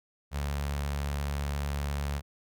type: tone with notch filter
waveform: sawtooth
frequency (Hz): 71.4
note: D2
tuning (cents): -48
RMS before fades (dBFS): -32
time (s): 0.31-2.22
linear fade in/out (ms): 50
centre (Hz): 320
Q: 1
effects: none